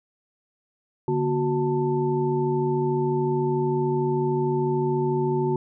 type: tone cluster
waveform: sine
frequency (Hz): 145 / 238.6 / 369.5 / 887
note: D3 / A#3 / F#4 / A5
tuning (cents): -22 / +41 / -2 / +14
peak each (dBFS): -26 / -30 / -23 / -30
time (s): 1.08-5.56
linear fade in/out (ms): 2
effects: none